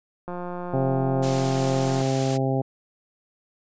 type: click train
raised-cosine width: 1 ms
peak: -20 dBFS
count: 308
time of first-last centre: 0.28-2.014 s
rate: 177 Hz
type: harmonic tone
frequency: 133.3 Hz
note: C3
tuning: 33 cents sharp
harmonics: 1 / 2 / 3 / 4 / 5 / 6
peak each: -24 / -27 / -29 / -30 / -31 / -32 dBFS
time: 0.73-2.62 s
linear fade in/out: 10 ms
type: noise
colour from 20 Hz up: white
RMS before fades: -33 dBFS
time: 1.22-2.38 s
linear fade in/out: 20 ms
effects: resampled to 16000 Hz